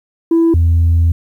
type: tone pair in turn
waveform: sine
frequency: 331.6 / 83.52 Hz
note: E4 / E2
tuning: +10 / +23 cents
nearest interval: 2 octaves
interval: 2387 cents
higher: first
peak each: -6 dBFS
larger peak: neither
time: 0.31-0.54 / 0.54-1.12 s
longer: second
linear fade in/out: 5 ms
effects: tanh soft clip ceiling -6 dBFS + 8-bit